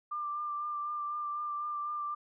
sine tone with vibrato, 1188 Hz, D6, 20 cents sharp, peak -33 dBFS, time 0.11-2.15 s, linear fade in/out 10 ms, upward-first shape sine, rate 4 Hz, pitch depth 20 cents each way, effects none

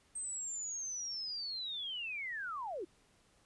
sine linear sweep, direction down, 8372 to 311.1 Hz, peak -38 dBFS, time 0.15-2.85 s, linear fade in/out 10 ms, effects pink hiss -69 dBFS RMS until 3.45 s + resampled to 24000 Hz

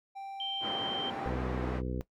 triangle tone with pitch glide, 784 to 789 Hz, G5 to G5, 0 to +11 cents, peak -37 dBFS, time 0.15-1.31 s, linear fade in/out 20 ms, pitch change +11 cents, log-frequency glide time 1.06-1.18 s
sine tone, 3136 Hz, G7, in tune, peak -33 dBFS, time 0.4-1.1 s, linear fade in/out 2 ms
pink band-pass noise, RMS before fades -39 dBFS, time 0.6-1.82 s, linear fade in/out 50 ms, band 230 to 1400 Hz, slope 12 dB/octave
harmonic tone, 62.7 Hz, B1, 27 cents sharp, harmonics 1 / 2 / 3 / 4 / 5 / 6 / 7 / 8, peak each -36 / -39 / -41 / -42 / -43 / -44 / -44 / -45 dBFS, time 1.26-2.01 s, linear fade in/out 0 ms
effects noise-tail reverb RT60 0.1 s tail -17 dB re dry

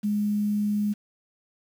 sine tone with quantisation, 207.7 Hz, G#3, in tune, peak -22 dBFS, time 0.03-0.94 s, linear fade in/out 20 ms, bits 8, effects none

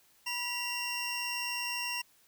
25% pulse tone pair together, 973.6 / 2759 Hz, B5 / F7, -25 / -22 cents, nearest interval octave + tritone, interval 1803 cents, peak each -35 / -30 dBFS, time 0.26-2.02 s, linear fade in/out 10 ms, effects white hiss -65 dBFS RMS until 2.27 s

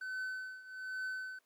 triangle tone with tremolo, 1518 Hz, F#6, 44 cents sharp, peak -34 dBFS, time 0.01-1.39 s, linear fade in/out 5 ms, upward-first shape triangle, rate 1.2 Hz, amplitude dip 85%, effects pink hiss -75 dBFS RMS until 1.45 s + high-pass 400 Hz 12 dB/octave

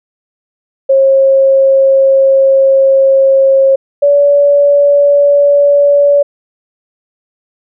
sine tone pair in turn, 540 / 572.1 Hz, C#5 / D5, -45 / -45 cents, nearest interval minor second, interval 100 cents, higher second, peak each -4 dBFS, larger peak neither, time 0.89-3.76 / 4.02-6.23 s, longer first, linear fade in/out 10 ms, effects none

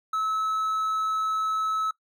triangle tone, 1297 Hz, E6, 28 cents flat, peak -22 dBFS, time 0.13-1.91 s, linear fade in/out 5 ms, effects noise-tail reverb RT60 0.1 s tail -19 dB re dry

